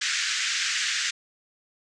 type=band-pass noise; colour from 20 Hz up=pink; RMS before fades=-27 dBFS; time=0.01-1.11 s; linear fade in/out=10 ms; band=1500 to 7400 Hz; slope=48 dB/octave; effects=none